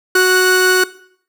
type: tone pair together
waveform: 45% pulse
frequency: 370 / 1474 Hz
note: F#4 / F#6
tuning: 0 / -7 cents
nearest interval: 2 octaves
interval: 2393 cents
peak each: -12 dBFS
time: 0.15-0.84 s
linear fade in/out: 5 ms
effects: noise-tail reverb RT60 0.6 s tail -18 dB re dry